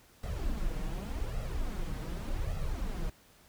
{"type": "noise with flanger", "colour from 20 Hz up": "brown", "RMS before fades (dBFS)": -34, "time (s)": [0.23, 3.1], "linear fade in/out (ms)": 5, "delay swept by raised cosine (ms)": [1.5, 6.5], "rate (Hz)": 0.86, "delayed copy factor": 0.7, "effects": ["pink hiss -61 dBFS RMS until 3.48 s"]}